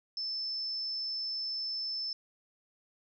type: tone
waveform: sine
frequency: 5274 Hz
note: E8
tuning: in tune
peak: -33 dBFS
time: 0.17-2.13 s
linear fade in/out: 2 ms
effects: none